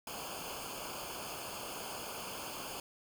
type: noise with comb filter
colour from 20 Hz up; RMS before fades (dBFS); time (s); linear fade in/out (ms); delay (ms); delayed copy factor
pink; -43; 0.07-2.8; 2; 0.52; -0.85
effects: none